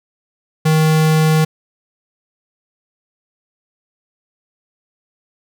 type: tone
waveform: square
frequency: 157 Hz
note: D#3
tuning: 16 cents sharp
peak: -11 dBFS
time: 0.65-1.45 s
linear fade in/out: 10 ms
effects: none